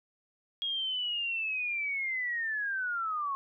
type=linear sweep; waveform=sine; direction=down; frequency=3288 to 1081 Hz; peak=-30 dBFS; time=0.62-3.35 s; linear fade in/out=0 ms; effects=none